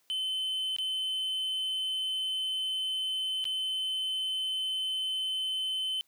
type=tone with dropouts; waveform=triangle; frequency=3058 Hz; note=G7; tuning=44 cents flat; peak=-28 dBFS; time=0.1-6.01 s; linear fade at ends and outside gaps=0 ms; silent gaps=0.764-0.785 / 3.442-3.453 s; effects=white hiss -70 dBFS RMS until 6.07 s + high-pass 100 Hz 12 dB/octave